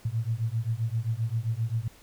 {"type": "beating tone pair", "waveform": "sine", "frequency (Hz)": [110, 117.6], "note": ["A2", "A#2"], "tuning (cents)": [0, 16], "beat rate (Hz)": 7.6, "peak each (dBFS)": -29, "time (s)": [0.05, 1.88], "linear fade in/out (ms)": 5, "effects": ["pink hiss -55 dBFS RMS until 2.02 s"]}